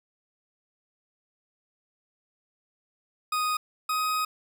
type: tone pair in turn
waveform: 40% pulse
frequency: 1244.5 / 1256.1 Hz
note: D#6 / D#6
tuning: 0 / +16 cents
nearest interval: unison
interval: 16 cents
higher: second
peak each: -24 dBFS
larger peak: neither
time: 3.32-3.57 / 3.89-4.25 s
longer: second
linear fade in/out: 5 ms
effects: none